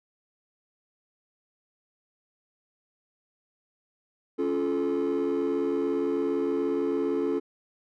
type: chord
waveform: triangle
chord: Db augmented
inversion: none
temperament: just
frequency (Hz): 277.2 / 346.5 / 433.1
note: Db4 / F4 / A4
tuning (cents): 0 / -14 / -27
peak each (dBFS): -26 / -26 / -25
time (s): 4.38-7.4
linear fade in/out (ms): 20
effects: tanh soft clip ceiling -19 dBFS